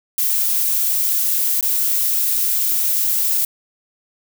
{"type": "noise with dropouts", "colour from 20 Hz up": "violet", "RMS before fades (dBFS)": -18, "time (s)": [0.18, 3.45], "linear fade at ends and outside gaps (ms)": 2, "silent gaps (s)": [1.61, 1.627], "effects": []}